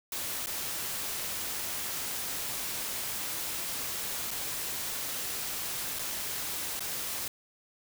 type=noise with dropouts; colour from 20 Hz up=white; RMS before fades=-35 dBFS; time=0.12-7.28 s; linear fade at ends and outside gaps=2 ms; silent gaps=0.461-0.469 / 4.307-4.312 / 5.988-5.992 / 6.795-6.805 s; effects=none